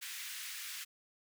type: high-pass noise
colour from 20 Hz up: pink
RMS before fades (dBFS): -44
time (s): 0.01-0.85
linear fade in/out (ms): 20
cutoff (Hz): 1700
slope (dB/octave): 24
effects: none